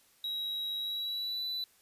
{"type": "tone with pitch glide", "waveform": "triangle", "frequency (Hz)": [3849, 3980], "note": ["B7", "B7"], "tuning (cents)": [-45, 13], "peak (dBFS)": -32, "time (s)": [0.24, 1.64], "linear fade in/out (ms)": 2, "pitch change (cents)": 58, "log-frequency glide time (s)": [0.77, 1.45], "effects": ["white hiss -65 dBFS RMS until 1.81 s", "resampled to 32000 Hz"]}